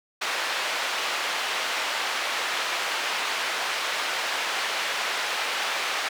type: band-pass noise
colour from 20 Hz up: white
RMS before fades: -28 dBFS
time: 0.21-6.09 s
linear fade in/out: 10 ms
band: 610 to 3000 Hz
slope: 12 dB/octave
effects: none